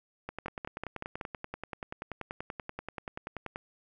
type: two click trains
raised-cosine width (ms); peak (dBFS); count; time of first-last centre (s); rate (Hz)
0.5; -21 / -22; 5 / 35; 0.46-1.212 / 0.29-3.559; 5.32 / 10.4
effects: none